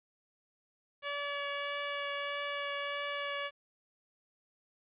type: tone with vibrato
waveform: 10% pulse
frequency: 571 Hz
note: D5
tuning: 49 cents flat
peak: -26 dBFS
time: 1.02-3.51 s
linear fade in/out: 50 ms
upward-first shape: triangle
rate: 1.6 Hz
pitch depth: 10 cents each way
effects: resampled to 8000 Hz + 11-bit